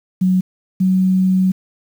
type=tone pair in turn; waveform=sine; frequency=185 / 186.93 Hz; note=F#3 / F#3; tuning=0 / +18 cents; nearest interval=unison; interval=18 cents; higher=second; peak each=-11 dBFS; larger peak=neither; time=0.21-0.41 / 0.8-1.52 s; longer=second; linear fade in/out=10 ms; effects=7-bit